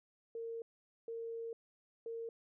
sine tone bursts at uneven times, 458.8 Hz, A#4, 28 cents flat, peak -40 dBFS, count 3, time 0.35-0.62 / 1.08-1.53 / 2.06-2.29 s, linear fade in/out 2 ms, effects none

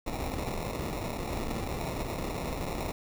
pink noise with sample-and-hold, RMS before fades -34 dBFS, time 0.06-2.92 s, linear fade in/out 5 ms, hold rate 1575 Hz, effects none

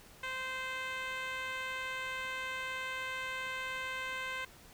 10% pulse tone with band-pass filter, 519 Hz, C5, 14 cents flat, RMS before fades -39 dBFS, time 0.23-4.45 s, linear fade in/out 5 ms, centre 1800 Hz, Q 0.85, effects pink hiss -57 dBFS RMS until 4.73 s

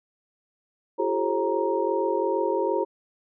sine tone cluster, 340.9 / 386.9 / 429.5 / 536 / 936 Hz, F4 / G4 / A4 / C5 / A#5, -42 / -23 / -42 / +42 / +7 cents, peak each -29 / -27 / -29 / -28 / -29 dBFS, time 0.98-2.85 s, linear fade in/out 20 ms, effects none

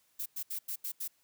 violet noise bursts at uneven times, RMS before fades -37 dBFS, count 6, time 0.19-0.26 / 0.36-0.43 / 0.5-0.59 / 0.68-0.76 / 0.84-0.92 / 1-1.08 s, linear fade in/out 10 ms, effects white hiss -71 dBFS RMS until 1.23 s + high-pass 60 Hz 12 dB/octave

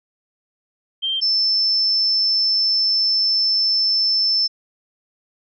sine tone pair in turn, 3157 / 5297 Hz, G7 / E8, +12 / +8 cents, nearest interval major sixth, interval 896 cents, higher second, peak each -19 / -15 dBFS, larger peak second, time 1.02-1.21 / 1.21-4.48 s, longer second, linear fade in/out 20 ms, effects none

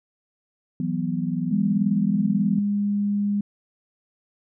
sine chord, E suspended second, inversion none, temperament just, 164.81 / 185.42 / 247.2 Hz, E3 / F#3 / B3, 0 / +4 / +2 cents, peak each -27 dBFS, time 0.8-2.59 s, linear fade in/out 2 ms
sine tone, 203.8 Hz, G#3, 32 cents flat, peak -20 dBFS, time 1.51-3.41 s, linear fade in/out 5 ms
effects none

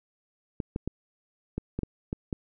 clicks, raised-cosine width 3 ms, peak -17 dBFS, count 8, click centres 0.602 / 0.761 / 0.876 / 1.58 / 1.79 / 1.833 / 2.129 / 2.328 s, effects none

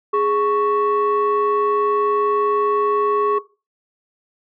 sine tone pair together, 415.3 / 1109.8 Hz, G#4 / C#6, 0 / +2 cents, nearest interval octave + perfect fourth, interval 1702 cents, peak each -16 dBFS, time 0.13-3.39 s, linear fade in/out 10 ms, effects noise-tail reverb RT60 0.3 s tail -18 dB re dry + tanh soft clip ceiling -11 dBFS

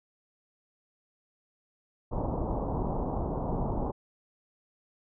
pink low-pass noise, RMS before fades -31 dBFS, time 2.11-3.92 s, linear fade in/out 20 ms, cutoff 1000 Hz, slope 48 dB/octave, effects none

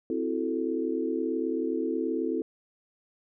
sine chord, F# half-diminished seventh, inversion second, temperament equal with one note detuned, 261.6 / 329.6 / 368.3 / 440 Hz, C4 / E4 / F#4 / A4, 0 / 0 / -8 / 0 cents, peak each -32 / -30 / -35 / -32 dBFS, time 0.1-2.42 s, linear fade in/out 2 ms, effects none

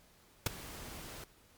pink noise with ADSR envelope, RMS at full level -27 dBFS, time 0.46-1.24 s, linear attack 4 ms, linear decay 13 ms, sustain -20 dB, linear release 3 ms, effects pink hiss -64 dBFS RMS until 1.57 s + MP3 96 kbps

